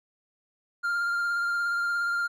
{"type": "tone with vibrato", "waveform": "triangle", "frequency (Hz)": 1398, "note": "F6", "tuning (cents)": 1, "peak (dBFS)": -23, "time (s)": [0.83, 2.28], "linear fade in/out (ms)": 20, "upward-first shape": "sine", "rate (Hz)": 17, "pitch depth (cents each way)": 15, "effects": []}